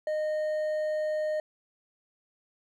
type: tone with hard clipping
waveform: triangle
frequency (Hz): 615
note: D#5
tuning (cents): -20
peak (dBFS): -28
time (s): 0.07-1.4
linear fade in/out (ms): 2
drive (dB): 7
effects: none